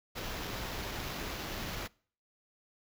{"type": "noise with sample-and-hold", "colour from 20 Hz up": "pink", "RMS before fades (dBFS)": -39, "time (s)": [0.15, 1.88], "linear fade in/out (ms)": 20, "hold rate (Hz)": 8820, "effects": ["noise-tail reverb RT60 0.5 s tail -25 dB re dry"]}